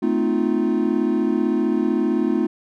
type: chord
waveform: triangle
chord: F dominant seventh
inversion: first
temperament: equal with one note detuned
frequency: 220 / 255.9 / 311.1 / 349.2 Hz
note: A3 / C4 / Eb4 / F4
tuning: 0 / -38 / 0 / 0 cents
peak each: -21 dBFS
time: 0.02-2.47 s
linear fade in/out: 10 ms
effects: none